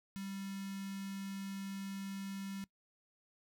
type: tone with notch filter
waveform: square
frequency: 195.6 Hz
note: G3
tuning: 4 cents flat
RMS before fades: -43 dBFS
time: 0.16-2.64 s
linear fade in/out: 0 ms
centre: 610 Hz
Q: 0.51
effects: noise-tail reverb RT60 0.1 s tail -22 dB re dry